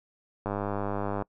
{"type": "click train", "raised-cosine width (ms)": 1, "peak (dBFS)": -17, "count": 78, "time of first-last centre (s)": [0.46, 1.222], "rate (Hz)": 101, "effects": ["noise-tail reverb RT60 0.1 s tail -25 dB re dry"]}